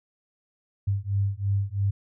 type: beating tone pair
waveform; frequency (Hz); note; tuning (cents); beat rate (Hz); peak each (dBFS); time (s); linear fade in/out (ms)
sine; 98 / 101; G2 / G#2; 0 / -48; 3; -26; 0.87-1.91; 10
effects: none